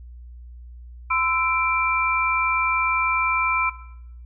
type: tone cluster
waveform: sine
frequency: 1023 / 1323 / 2353 Hz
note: C6 / E6 / D7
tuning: -39 / +6 / +3 cents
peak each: -23 dBFS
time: 1.1-3.7 s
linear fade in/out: 10 ms
effects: noise-tail reverb RT60 0.8 s tail -18 dB re dry + added 60 Hz sine -38 dBFS peak until 4.25 s